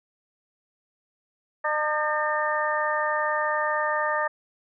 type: harmonic tone with a mistuned harmonic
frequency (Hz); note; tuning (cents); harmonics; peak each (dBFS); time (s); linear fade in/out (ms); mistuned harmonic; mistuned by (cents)
302.6; D#4; -48; 2 / 3 / 4 / 5 / 6; -28 / -29 / -28 / -36 / -28; 1.64-4.28; 10; 5; +77
effects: none